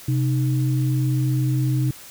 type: tone pair together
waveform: sine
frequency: 130 / 309.2 Hz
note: C3 / D#4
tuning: -11 / -11 cents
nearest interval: octave + minor third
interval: 1500 cents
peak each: -18 / -27 dBFS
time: 0.08-1.91 s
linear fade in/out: 5 ms
effects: white hiss -42 dBFS RMS until 2.1 s